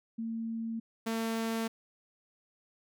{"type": "tone pair in turn", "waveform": ["sine", "sawtooth"], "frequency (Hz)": [226.8, 225.8], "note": ["A#3", "A3"], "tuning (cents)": [-47, 45], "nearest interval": "unison", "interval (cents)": 8, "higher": "first", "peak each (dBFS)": [-33, -27], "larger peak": "second", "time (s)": [[0.18, 0.8], [1.06, 1.68]], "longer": "neither", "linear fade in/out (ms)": 10, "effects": []}